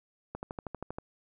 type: click train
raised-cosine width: 1 ms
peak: -23 dBFS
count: 9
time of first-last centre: 0.35-0.985 s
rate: 12.6 Hz
effects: none